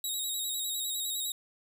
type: tone with vibrato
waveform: 15% pulse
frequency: 3801 Hz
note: A#7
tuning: 33 cents sharp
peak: -25 dBFS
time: 0.04-1.32 s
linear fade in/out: 2 ms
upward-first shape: square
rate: 9.9 Hz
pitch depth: 33 cents each way
effects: none